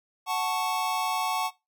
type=chord; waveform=square; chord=F# minor; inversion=none; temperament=equal; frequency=740 / 880 / 1108.7 Hz; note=F#5 / A5 / C#6; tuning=0 / 0 / 0 cents; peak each=-31 dBFS; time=0.26-1.51 s; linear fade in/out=50 ms; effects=noise-tail reverb RT60 0.2 s tail -18 dB re dry